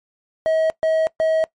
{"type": "tone bursts", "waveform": "triangle", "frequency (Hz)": 639, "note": "D#5", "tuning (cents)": 46, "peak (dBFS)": -13, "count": 3, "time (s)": [0.46, 1.44], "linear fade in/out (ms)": 0, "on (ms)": 240, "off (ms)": 130, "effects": ["noise-tail reverb RT60 0.1 s tail -20 dB re dry", "MP3 48 kbps"]}